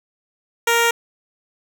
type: tone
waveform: 10% pulse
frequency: 466.6 Hz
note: A#4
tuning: 2 cents sharp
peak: -6 dBFS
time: 0.67-0.91 s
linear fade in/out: 5 ms
effects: none